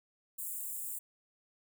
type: high-pass noise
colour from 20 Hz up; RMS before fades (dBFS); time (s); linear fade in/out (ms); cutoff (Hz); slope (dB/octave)
white; -40; 0.38-0.99; 10; 7200; 96
effects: none